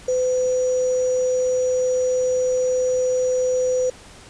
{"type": "tone with sample-and-hold", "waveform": "sine", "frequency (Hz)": 507, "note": "B4", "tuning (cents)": 45, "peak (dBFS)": -17, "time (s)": [0.08, 3.9], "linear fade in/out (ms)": 5, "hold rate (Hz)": 6300, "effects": ["pink hiss -44 dBFS RMS until 4.29 s", "resampled to 22050 Hz"]}